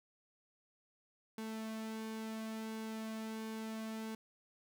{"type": "tone with flanger", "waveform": "sawtooth", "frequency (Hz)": 220.8, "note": "A3", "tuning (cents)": 6, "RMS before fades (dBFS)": -43, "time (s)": [1.38, 4.15], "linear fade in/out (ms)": 2, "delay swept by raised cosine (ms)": [1.6, 3], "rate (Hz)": 0.72, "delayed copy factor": -0.5, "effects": []}